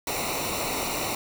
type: noise with comb filter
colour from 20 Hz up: pink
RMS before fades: -29 dBFS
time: 0.07-1.15 s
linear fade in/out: 2 ms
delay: 0.61 ms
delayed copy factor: -0.75
effects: none